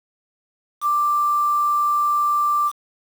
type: tone with quantisation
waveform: sine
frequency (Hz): 1179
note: D6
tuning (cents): +6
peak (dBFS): -16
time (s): 0.81-2.72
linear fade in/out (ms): 50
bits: 6
effects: none

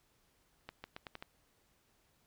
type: accelerating click train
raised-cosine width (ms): 0.3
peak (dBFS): -28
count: 6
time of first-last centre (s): 0.69-1.225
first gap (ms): 150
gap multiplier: 0.83
effects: pink hiss -73 dBFS RMS until 2.26 s

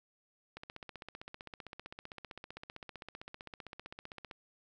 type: click train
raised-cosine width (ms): 0.3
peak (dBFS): -29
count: 59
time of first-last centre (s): 0.57-4.312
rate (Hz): 15.5
effects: none

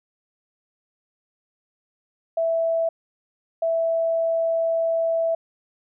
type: tone pair in turn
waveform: sine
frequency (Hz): 659.3 / 659.3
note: E5 / E5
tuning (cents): 0 / 0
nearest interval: unison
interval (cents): 0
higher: neither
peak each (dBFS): -19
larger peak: neither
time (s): 2.37-2.89 / 3.62-5.35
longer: second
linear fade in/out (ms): 5
effects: none

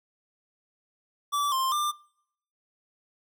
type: tone with pitch steps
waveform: square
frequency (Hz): 1158 / 1052 / 1191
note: D6 / C6 / D6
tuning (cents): -25 / +9 / +24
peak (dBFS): -25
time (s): 1.32-1.92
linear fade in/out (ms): 20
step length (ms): 200
effects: noise-tail reverb RT60 0.7 s tail -25 dB re dry

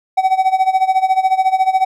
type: tone with tremolo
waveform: triangle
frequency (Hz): 758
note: F#5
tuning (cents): +42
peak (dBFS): -6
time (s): 0.17-1.85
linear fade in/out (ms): 10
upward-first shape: sine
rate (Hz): 14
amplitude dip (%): 85
effects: none

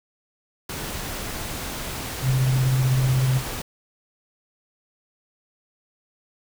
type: noise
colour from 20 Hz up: pink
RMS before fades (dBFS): -31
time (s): 0.69-3.62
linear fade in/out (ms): 5
type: tone with tremolo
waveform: sine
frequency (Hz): 130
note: C3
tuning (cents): -11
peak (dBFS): -16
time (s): 2.22-3.42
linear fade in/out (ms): 50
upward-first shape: sine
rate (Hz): 16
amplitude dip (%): 30
effects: none

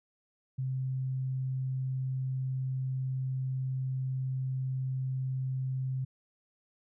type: tone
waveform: sine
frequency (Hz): 130.9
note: C3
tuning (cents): +1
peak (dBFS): -30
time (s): 0.58-6.05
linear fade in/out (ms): 10
effects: none

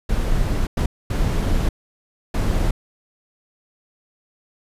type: noise bursts at uneven times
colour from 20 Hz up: brown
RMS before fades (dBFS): -19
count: 4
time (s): 0.09-0.67 / 0.77-0.86 / 1.1-1.69 / 2.34-2.71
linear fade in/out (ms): 5
effects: resampled to 32000 Hz

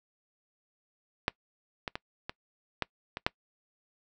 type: clicks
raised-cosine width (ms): 0.3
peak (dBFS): -9 / -17 / -18 / -19 / -12 / -19 / -8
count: 7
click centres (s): 1.281 / 1.878 / 1.955 / 2.295 / 2.823 / 3.171 / 3.265
effects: noise-tail reverb RT60 0.1 s tail -24 dB re dry

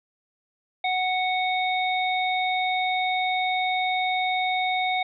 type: harmonic tone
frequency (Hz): 740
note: F#5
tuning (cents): 0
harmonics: 1 / 3 / 5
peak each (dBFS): -24 / -27 / -31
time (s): 0.84-5.03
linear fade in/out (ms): 5
effects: none

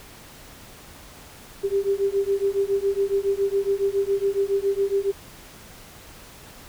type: beating tone pair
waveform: sine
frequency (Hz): 392 / 399.2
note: G4 / G4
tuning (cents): 0 / +32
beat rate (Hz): 7.2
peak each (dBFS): -23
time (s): 1.63-5.12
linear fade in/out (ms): 20
effects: pink hiss -45 dBFS RMS until 6.68 s

